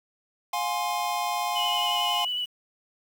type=chord; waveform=square; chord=F minor; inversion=none; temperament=equal with one note detuned; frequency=709.4 / 830.6 / 1046.5 Hz; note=F5 / Ab5 / C6; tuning=+27 / 0 / 0 cents; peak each=-31 dBFS; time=0.53-2.25 s; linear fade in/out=5 ms
type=tone with vibrato; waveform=sine; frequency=2960 Hz; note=F#7; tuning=in tune; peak=-26 dBFS; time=1.55-2.46 s; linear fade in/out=20 ms; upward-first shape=triangle; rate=11 Hz; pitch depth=25 cents each way
effects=8-bit